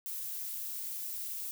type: noise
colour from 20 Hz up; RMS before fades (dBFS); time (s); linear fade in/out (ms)
violet; -39; 0.06-1.51; 0
effects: none